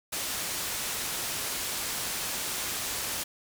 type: low-pass noise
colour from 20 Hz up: white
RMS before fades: -33 dBFS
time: 0.12-3.24 s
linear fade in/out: 10 ms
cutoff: 12000 Hz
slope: 12 dB/octave
effects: none